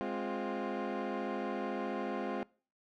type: chord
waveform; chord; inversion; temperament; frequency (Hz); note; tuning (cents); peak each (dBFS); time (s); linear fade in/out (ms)
20% pulse; F minor; first; equal with one note detuned; 207.7 / 261.6 / 350.8; Ab3 / C4 / F4; 0 / 0 / +8; -34; 0.01-2.43; 0
effects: noise-tail reverb RT60 0.4 s tail -23 dB re dry + low-pass 2000 Hz 12 dB/octave